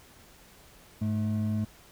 triangle tone pair together, 103.83 / 215.5 Hz, G#2 / A3, 0 / -36 cents, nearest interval octave + minor second, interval 1264 cents, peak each -27 dBFS, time 1.01-1.65 s, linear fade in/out 10 ms, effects pink hiss -55 dBFS RMS until 1.91 s

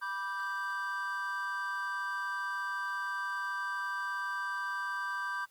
triangle chord, G major, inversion first, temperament equal with one note detuned, 983.2 / 1174.7 / 1568 Hz, B5 / D6 / G6, -8 / 0 / 0 cents, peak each -38 / -37 / -34 dBFS, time 0.01-5.46 s, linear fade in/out 20 ms, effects white hiss -67 dBFS RMS until 5.5 s + Opus 24 kbps

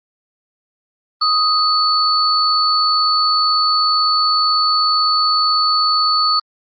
sine tone pair together, 1251 / 4458 Hz, D#6 / C#8, +9 / +9 cents, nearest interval octave + minor seventh, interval 2200 cents, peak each -15 dBFS, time 1.21-6.4 s, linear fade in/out 10 ms, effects Opus 32 kbps

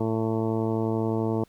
harmonic tone, 111.5 Hz, A2, 23 cents sharp, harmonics 1 / 2 / 3 / 4 / 5 / 6 / 7 / 8 / 9 / 10, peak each -29 / -29 / -29 / -30 / -39 / -36 / -45 / -37 / -47 / -45 dBFS, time 0-1.44 s, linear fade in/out 5 ms, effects pink hiss -62 dBFS RMS until 1.48 s

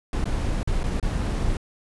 brown noise with dropouts, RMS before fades -24 dBFS, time 0.13-1.57 s, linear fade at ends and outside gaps 2 ms, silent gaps 0.242-0.255 / 0.631-0.674 / 0.833-0.839 / 0.999-1.027 s, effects resampled to 24000 Hz

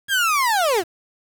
30% pulse linear sweep, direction down, 1661.2 to 310 Hz, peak -14 dBFS, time 0.08-0.84 s, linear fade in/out 50 ms, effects 7-bit

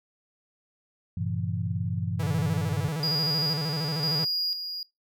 sine chord, G diminished seventh, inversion none, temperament equal with one note detuned, 98 / 116.54 / 138.59 / 168.18 Hz, G2 / Bb2 / Db3 / Fb3, 0 / 0 / 0 / +35 cents, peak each -30 / -33 / -36 / -32 dBFS, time 1.17-2.89 s, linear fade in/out 5 ms
45% pulse tone with vibrato, 153.3 Hz, D#3, 25 cents flat, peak -28 dBFS, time 2.19-4.25 s, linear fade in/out 10 ms, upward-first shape square, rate 13 Hz, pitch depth 110 cents each way
triangle tone with tremolo, 4864 Hz, D#8, 40 cents flat, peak -24 dBFS, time 3.03-4.83 s, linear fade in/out 2 ms, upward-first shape square, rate 1 Hz, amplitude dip 55%
effects noise-tail reverb RT60 0.2 s tail -22 dB re dry

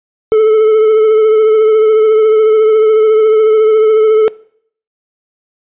triangle tone with vibrato, 435.1 Hz, A4, 19 cents flat, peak -3 dBFS, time 0.32-4.28 s, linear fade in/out 0 ms, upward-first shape triangle, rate 14 Hz, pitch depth 36 cents each way, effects noise-tail reverb RT60 0.6 s tail -22 dB re dry + resampled to 8000 Hz

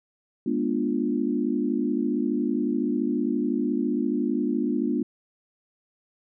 sine chord, G# diminished seventh, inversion none, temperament equal with one note detuned, 207.7 / 242.1 / 293.7 / 349.2 Hz, G#3 / B3 / D4 / F4, 0 / -34 / 0 / 0 cents, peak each -30 / -26 / -27 / -30 dBFS, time 0.46-5.03 s, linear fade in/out 5 ms, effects none

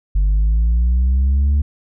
sine linear sweep, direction up, 47.5 to 73.2 Hz, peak -9 dBFS, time 0.15-1.62 s, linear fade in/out 10 ms, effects tanh soft clip ceiling -11 dBFS

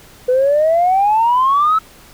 sine exponential sweep, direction up, 493.9 to 1318.5 Hz, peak -9 dBFS, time 0.28-1.79 s, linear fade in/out 10 ms, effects tanh soft clip ceiling -6 dBFS + pink hiss -43 dBFS RMS until 2.13 s

